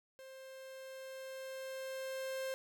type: tone with level ramp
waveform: 45% pulse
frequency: 528 Hz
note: C5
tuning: 16 cents sharp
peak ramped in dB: -51 to -37 dBFS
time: 0.19-2.54 s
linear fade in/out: 0 ms
effects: none